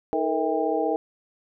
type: tone cluster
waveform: sine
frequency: 315.4 / 440.8 / 476.2 / 647 / 798 Hz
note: D#4 / A4 / A#4 / E5 / G5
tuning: +24 / +3 / +37 / -32 / +31 cents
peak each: -28 dBFS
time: 0.13-0.96 s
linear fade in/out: 0 ms
effects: none